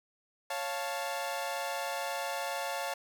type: chord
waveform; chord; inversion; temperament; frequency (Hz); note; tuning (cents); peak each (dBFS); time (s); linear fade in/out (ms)
sawtooth; Db augmented; none; equal; 554.4 / 698.5 / 880; Db5 / F5 / A5; 0 / 0 / 0; -34; 0.5-2.94; 5
effects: none